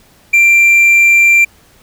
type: tone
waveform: triangle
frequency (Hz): 2364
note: D7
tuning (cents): +11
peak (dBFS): -3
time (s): 0.33-1.45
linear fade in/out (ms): 10
effects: pink hiss -47 dBFS RMS until 1.82 s

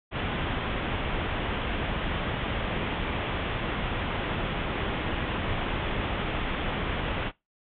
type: low-pass noise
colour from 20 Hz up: pink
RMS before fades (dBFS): -30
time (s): 0.11-7.32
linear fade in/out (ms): 50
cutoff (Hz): 3500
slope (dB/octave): 96
effects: noise-tail reverb RT60 0.2 s tail -20 dB re dry

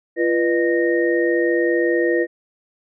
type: tone cluster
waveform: sine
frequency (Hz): 343.5 / 488.5 / 609 / 1854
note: F4 / B4 / D#5 / A#6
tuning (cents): -29 / -19 / -37 / -10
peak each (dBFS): -18 / -20 / -26 / -24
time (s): 0.16-2.27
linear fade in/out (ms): 50
effects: none

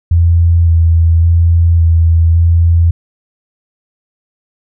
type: tone with pitch steps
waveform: sine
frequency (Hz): 84.6 / 82.8 / 84.3 / 82.7 / 84.2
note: E2 / E2 / E2 / E2 / E2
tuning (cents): +45 / +8 / +39 / +6 / +37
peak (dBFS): -5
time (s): 0.11-2.91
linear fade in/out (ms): 5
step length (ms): 560
effects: none

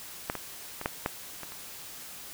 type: clicks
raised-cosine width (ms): 0.5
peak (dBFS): -13 / -19 / -21 / -12 / -12 / -24 / -29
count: 7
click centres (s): 0.299 / 0.353 / 0.814 / 0.859 / 1.061 / 1.433 / 1.521
effects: white hiss -44 dBFS RMS until 2.33 s

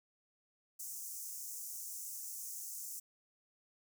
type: high-pass noise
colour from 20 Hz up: pink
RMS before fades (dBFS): -45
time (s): 0.79-3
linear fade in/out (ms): 10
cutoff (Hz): 6000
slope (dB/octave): 48
effects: none

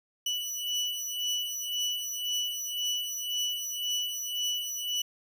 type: beating tone pair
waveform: 30% pulse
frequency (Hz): 2958 / 2959.9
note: F#7 / F#7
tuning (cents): -1 / 0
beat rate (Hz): 1.9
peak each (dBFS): -30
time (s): 0.26-5.02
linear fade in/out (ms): 5
effects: none

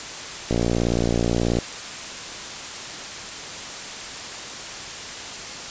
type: click train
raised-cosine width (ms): 2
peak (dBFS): -8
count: 64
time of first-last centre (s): 0.51-1.587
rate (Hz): 58.5
effects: white hiss -33 dBFS RMS until 5.7 s + resampled to 16000 Hz

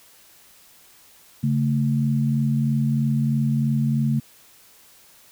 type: tone pair together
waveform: sine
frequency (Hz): 140 / 223.1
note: C#3 / A3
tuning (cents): +18 / +24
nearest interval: minor sixth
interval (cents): 806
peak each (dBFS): -20 / -22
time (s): 1.43-4.2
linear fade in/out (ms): 10
effects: white hiss -52 dBFS RMS until 5.31 s

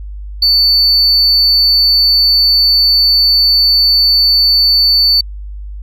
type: tone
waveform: sine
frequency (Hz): 4500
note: C#8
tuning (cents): +25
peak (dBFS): -5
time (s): 0.42-5.21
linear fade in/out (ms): 5
effects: tanh soft clip ceiling -4 dBFS + added 50 Hz sine -23 dBFS peak until 5.82 s

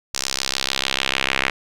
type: tone with band-pass filter sweep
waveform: sawtooth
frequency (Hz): 66.7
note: C2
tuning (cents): +34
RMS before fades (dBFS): -23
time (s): 0.14-1.5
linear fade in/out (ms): 5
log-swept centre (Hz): 6000 to 2200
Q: 1.9
effects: none

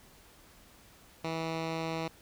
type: tone with low-pass filter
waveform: 10% pulse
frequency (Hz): 162.6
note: E3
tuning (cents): -23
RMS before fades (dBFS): -35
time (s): 1.24-2.08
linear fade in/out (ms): 5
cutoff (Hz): 4300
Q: 1.1
effects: pink hiss -58 dBFS RMS until 2.21 s

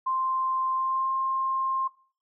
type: tone with pitch glide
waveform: sine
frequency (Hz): 1046.5 to 1059.9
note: C6 to C6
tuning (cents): 0 to +22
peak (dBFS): -24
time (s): 0.06-1.88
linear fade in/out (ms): 10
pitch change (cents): +22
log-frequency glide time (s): 0.74-1.12
effects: noise-tail reverb RT60 0.4 s tail -19 dB re dry

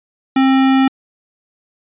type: tone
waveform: square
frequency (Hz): 266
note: C4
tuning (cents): +29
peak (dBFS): -10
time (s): 0.36-0.88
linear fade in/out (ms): 5
effects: resampled to 8000 Hz

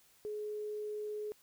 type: tone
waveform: sine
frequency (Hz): 422.1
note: G#4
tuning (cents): +28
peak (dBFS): -37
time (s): 0.25-1.32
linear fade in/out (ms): 0
effects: white hiss -66 dBFS RMS until 1.42 s

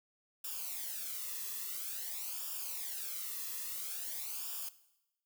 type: noise with flanger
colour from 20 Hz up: blue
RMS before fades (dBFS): -41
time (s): 0.44-4.69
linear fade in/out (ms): 5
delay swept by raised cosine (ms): 0.48 to 1.34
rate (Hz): 0.49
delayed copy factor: -0.8
effects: noise-tail reverb RT60 0.9 s tail -17 dB re dry

